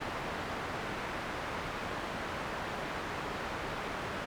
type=low-pass noise; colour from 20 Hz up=white; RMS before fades=-38 dBFS; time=0-4.26 s; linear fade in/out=20 ms; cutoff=1500 Hz; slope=12 dB/octave; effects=none